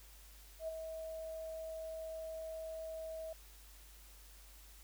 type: tone with ADSR envelope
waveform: sine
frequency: 643 Hz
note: E5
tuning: 43 cents flat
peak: -36 dBFS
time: 0.59-3.33 s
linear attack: 91 ms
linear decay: 16 ms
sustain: -6 dB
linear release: 4 ms
effects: added 50 Hz sine -57 dBFS peak until 4.83 s + white hiss -61 dBFS RMS until 4.83 s